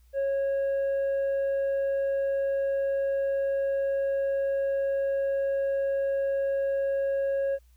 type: tone with tanh clipping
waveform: sine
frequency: 549 Hz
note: C#5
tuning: 17 cents flat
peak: -25 dBFS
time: 0.13-7.59 s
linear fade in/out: 50 ms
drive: 3 dB
effects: added 60 Hz sine -55 dBFS peak until 7.76 s + white hiss -70 dBFS RMS until 7.76 s